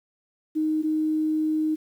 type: tone pair in turn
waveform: sine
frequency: 311.1 / 311.1 Hz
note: D#4 / D#4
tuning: 0 / 0 cents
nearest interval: unison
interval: 0 cents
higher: neither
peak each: -21 dBFS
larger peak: neither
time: 0.55-0.83 / 0.83-1.76 s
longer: second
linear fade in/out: 20 ms
effects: 9-bit